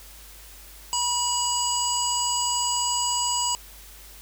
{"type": "harmonic tone", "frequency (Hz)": 971, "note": "B5", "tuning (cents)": -30, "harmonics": [1, 3, 5, 7, 8], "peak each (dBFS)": [-27, -30, -30, -32, -27], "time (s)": [0.93, 3.55], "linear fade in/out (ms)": 0, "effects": ["added 50 Hz sine -47 dBFS peak until 4.21 s", "white hiss -47 dBFS RMS until 4.21 s"]}